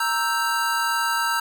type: chord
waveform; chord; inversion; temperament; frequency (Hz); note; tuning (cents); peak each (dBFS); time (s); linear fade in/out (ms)
square; E diminished; second; equal; 932.3 / 1318.5 / 1568; Bb5 / E6 / G6; 0 / 0 / 0; -26; 0-1.4; 5
effects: none